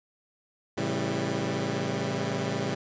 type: chord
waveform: 15% pulse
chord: A dominant seventh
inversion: none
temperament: equal with one note detuned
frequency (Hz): 110 / 135.74 / 164.81 / 196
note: A2 / C#3 / E3 / G3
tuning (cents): 0 / -36 / 0 / 0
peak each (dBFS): -28 / -26 / -28 / -26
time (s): 0.77-2.75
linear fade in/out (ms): 10
effects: resampled to 16000 Hz